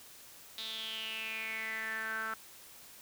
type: tone with band-pass filter sweep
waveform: sawtooth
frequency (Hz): 221.3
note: A3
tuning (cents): +10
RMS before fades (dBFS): -39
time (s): 0.58-2.34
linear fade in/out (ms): 2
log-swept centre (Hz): 3800 to 1400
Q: 8.1
effects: white hiss -54 dBFS RMS until 3.01 s